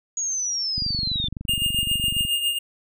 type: linear sweep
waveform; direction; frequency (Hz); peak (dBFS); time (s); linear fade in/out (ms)
sine; down; 6740 to 3507; -23; 0.17-1.28; 2
type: click train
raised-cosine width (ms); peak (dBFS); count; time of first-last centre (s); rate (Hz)
5; -19; 36; 0.78-2.251; 23.8
type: tone with tremolo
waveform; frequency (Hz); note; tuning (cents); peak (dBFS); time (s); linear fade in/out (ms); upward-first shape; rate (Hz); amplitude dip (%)
square; 2827; F7; +20; -19; 1.48-2.59; 10; triangle; 7.3; 65
effects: none